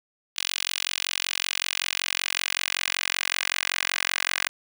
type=tone with high-pass filter sweep; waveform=10% pulse; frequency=45.28 Hz; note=F#1; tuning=37 cents flat; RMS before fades=-28 dBFS; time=0.36-4.49 s; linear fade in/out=10 ms; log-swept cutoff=3100 to 1900 Hz; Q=1.6; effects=none